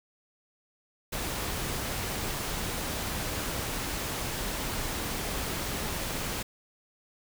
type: noise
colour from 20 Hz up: pink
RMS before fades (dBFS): -33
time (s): 1.12-6.43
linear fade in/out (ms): 10
effects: none